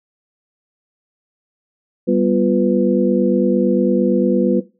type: tone cluster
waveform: sine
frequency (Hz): 195.5 / 244.3 / 348.9 / 497.7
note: G3 / B3 / F4 / B4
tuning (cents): -4 / -19 / -2 / +13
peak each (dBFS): -18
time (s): 2.07-4.61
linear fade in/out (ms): 20
effects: noise-tail reverb RT60 0.3 s tail -17 dB re dry